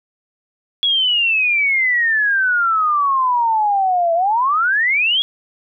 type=exponential two-way sweep; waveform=sine; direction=down then up; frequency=3374 to 659.3 to 3374 Hz; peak=-13 dBFS; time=0.83-5.22 s; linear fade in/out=0 ms; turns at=4.14 s; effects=none